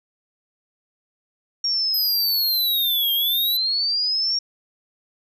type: linear two-way sweep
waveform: sine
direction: down then up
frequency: 5588 to 3187 to 5588 Hz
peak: -19 dBFS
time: 1.64-4.39 s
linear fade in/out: 5 ms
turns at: 3.13 s
type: tone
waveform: sine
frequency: 12730 Hz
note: G9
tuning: 26 cents sharp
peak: -24 dBFS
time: 1.94-3.57 s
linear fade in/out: 2 ms
effects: none